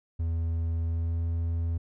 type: tone with pitch glide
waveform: triangle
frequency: 82.6 to 83.56 Hz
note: E2 to E2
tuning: +4 to +24 cents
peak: -24 dBFS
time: 0.19-1.78 s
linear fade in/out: 10 ms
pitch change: +20 cents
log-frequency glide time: 0.84-1.2 s
effects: none